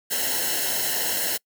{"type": "noise with comb filter", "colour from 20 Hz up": "white", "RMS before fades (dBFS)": -25, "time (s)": [0.1, 1.38], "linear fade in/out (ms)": 20, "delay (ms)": 0.84, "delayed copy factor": -0.85, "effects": ["noise-tail reverb RT60 0.1 s tail -26 dB re dry"]}